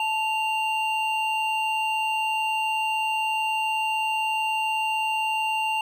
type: tone pair together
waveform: triangle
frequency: 877 / 2778 Hz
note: A5 / F7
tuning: -6 / -10 cents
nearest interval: octave + minor sixth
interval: 1996 cents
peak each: -23 / -25 dBFS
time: 0-5.81 s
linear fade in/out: 2 ms
effects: none